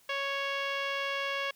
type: tone with low-pass filter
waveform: 15% pulse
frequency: 554.4 Hz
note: C#5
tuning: in tune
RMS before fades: -33 dBFS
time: 0.09-1.51 s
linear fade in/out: 5 ms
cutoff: 3400 Hz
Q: 5.8
effects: white hiss -63 dBFS RMS until 1.55 s